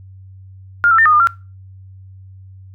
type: tone with pitch steps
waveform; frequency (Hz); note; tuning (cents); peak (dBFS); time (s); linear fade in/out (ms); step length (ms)
sine; 1410 / 1335 / 1803 / 1237 / 1208 / 1373; F6 / E6 / A6 / D#6 / D6 / F6; +16 / +22 / +42 / -10 / +48 / -30; -8; 0.84-1.272; 0; 72
effects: noise-tail reverb RT60 0.3 s tail -21 dB re dry + added 95 Hz sine -36 dBFS peak until 2.74 s

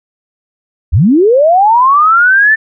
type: linear sweep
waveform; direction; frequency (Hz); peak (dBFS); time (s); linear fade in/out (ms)
sine; up; 58.27 to 1790; -4; 0.92-2.56; 20
effects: none

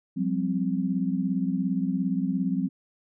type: chord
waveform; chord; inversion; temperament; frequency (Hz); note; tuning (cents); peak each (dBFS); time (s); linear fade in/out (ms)
sine; F suspended second; none; equal with one note detuned; 178.7 / 196 / 261.6; F3 / G3 / C4; +40 / 0 / 0; -28; 0.16-2.69; 20
effects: none

